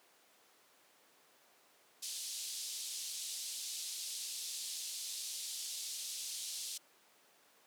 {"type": "band-pass noise", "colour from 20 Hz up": "pink", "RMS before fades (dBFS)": -43, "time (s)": [2.02, 6.78], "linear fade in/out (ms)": 10, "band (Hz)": [3700, 11000], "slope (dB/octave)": 24, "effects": ["pink hiss -66 dBFS RMS until 7.66 s", "high-pass 400 Hz 12 dB/octave"]}